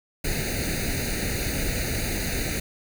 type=noise with comb filter; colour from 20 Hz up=pink; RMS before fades=-27 dBFS; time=0.24-2.6 s; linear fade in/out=5 ms; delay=0.46 ms; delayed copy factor=+1; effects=none